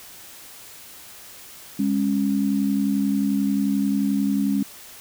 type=tone pair together; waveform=sine; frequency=204 / 275.3 Hz; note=G#3 / C#4; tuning=-31 / -12 cents; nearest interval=perfect fourth; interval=519 cents; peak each=-21 / -22 dBFS; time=1.79-4.63 s; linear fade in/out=5 ms; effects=white hiss -43 dBFS RMS until 5 s